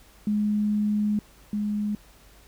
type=tone pair in turn; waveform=sine; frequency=209.4 / 208.5 Hz; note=G#3 / G#3; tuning=+15 / +7 cents; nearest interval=unison; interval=8 cents; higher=first; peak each=-21 / -24 dBFS; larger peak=first; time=0.27-1.19 / 1.53-1.95 s; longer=first; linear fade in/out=2 ms; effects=added 50 Hz sine -55 dBFS peak until 2.47 s + pink hiss -55 dBFS RMS until 2.47 s